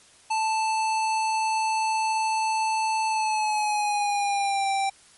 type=tone with pitch glide; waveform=square; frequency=880 to 784 Hz; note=A5 to G5; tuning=0 to 0 cents; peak=-23 dBFS; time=0.3-4.9 s; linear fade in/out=10 ms; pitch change=-200 cents; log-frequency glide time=3.08-4.69 s; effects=white hiss -54 dBFS RMS until 5.17 s + MP3 48 kbps

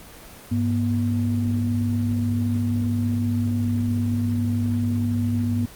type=tone pair together; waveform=sine; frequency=100.91 / 240 Hz; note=G#2 / B3; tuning=-49 / -49 cents; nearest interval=octave + minor third; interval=1500 cents; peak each=-22 dBFS; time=0.51-5.66 s; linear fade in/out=10 ms; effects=pink hiss -43 dBFS RMS until 5.75 s + Opus 24 kbps

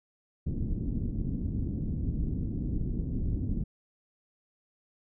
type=low-pass noise; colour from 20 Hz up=pink; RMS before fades=-31 dBFS; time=0.46-3.64 s; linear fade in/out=10 ms; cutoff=280 Hz; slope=24 dB/octave; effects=none

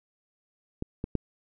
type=clicks; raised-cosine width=3 ms; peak=-18 / -18 / -13 dBFS; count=3; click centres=0.824 / 1.041 / 1.153 s; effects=none

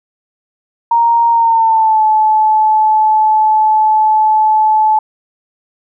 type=tone with pitch glide; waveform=sine; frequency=932.3 to 864.9 Hz; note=A#5 to A5; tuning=0 to -30 cents; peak=-7 dBFS; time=0.91-4.99 s; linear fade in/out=5 ms; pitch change=-130 cents; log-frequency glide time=1.3-2.03 s; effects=none

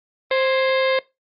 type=harmonic tone with a mistuned harmonic; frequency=526 Hz; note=C5; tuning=9 cents sharp; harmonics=1 / 2 / 3 / 4 / 5 / 6 / 7 / 8 / 9; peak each=-18 / -27 / -29 / -26 / -34 / -34 / -31 / -37 / -40 dBFS; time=0.31-0.99 s; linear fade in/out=2 ms; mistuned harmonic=3; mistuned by=+78 cents; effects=noise-tail reverb RT60 0.2 s tail -19 dB re dry + Opus 24 kbps

